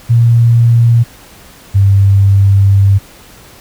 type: tone pair in turn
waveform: sine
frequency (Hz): 117.3 / 98.63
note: A#2 / G2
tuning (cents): +11 / +11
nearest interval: minor third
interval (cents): 300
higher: first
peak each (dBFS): -4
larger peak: neither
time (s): 0.09-1.04 / 1.74-2.99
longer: second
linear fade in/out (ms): 20
effects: pink hiss -38 dBFS RMS until 3.6 s